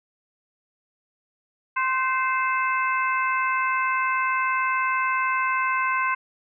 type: harmonic tone with a mistuned harmonic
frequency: 523.3 Hz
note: C5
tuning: in tune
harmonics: 2 / 3 / 4 / 5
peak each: -23 / -27 / -29 / -31 dBFS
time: 1.76-6.15 s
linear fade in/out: 10 ms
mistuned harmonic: 3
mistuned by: -38 cents
effects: none